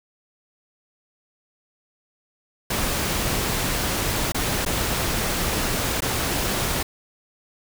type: noise with dropouts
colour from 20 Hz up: pink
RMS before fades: -24 dBFS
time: 2.7-6.83 s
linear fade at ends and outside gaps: 5 ms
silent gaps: 4.321-4.345 / 4.651-4.661 / 6.006-6.02 s
effects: none